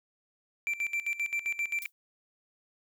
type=tone with tremolo; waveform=triangle; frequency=2349 Hz; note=D7; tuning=in tune; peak=-26 dBFS; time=0.67-1.86 s; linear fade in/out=0 ms; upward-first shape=square; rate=7.6 Hz; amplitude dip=80%
type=noise with exponential decay; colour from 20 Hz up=violet; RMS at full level=-35 dBFS; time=1.82-1.92 s; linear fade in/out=0 ms; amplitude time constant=20 ms
effects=none